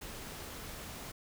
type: noise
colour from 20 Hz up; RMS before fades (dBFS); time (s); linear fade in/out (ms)
pink; -45; 0.01-1.12; 10
effects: none